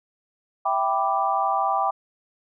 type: chord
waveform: sine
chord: E minor seventh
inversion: none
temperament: equal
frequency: 659.3 / 784 / 987.8 / 1174.7 Hz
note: E5 / G5 / B5 / D6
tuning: 0 / 0 / 0 / 0 cents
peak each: -29 / -23 / -27 / -25 dBFS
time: 0.65-1.91 s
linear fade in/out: 10 ms
effects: none